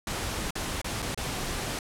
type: noise with dropouts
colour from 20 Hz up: pink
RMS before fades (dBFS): -32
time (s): 0.07-1.79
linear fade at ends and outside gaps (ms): 2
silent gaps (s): 0.507-0.554 / 0.816-0.844 / 1.021-1.025 / 1.146-1.175
effects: low-pass 11000 Hz 12 dB/octave